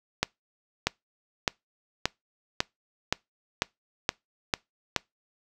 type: accelerating click train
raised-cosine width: 0.2 ms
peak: -5 dBFS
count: 10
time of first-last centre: 0.23-4.963 s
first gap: 640 ms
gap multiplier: 0.95
effects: noise-tail reverb RT60 0.2 s tail -25 dB re dry